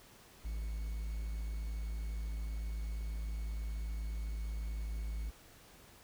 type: tone with quantisation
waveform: triangle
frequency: 54 Hz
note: A1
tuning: 32 cents flat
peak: -34 dBFS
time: 0.44-5.31 s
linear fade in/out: 20 ms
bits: 10
effects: pink hiss -59 dBFS RMS until 6.03 s